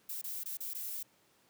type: noise with dropouts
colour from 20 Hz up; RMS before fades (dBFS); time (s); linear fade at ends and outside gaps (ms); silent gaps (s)
violet; -40; 0.09-1.03; 5; 0.215-0.24 / 0.436-0.457 / 0.572-0.604 / 0.736-0.747
effects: pink hiss -68 dBFS RMS until 1.49 s + high-pass 150 Hz 12 dB/octave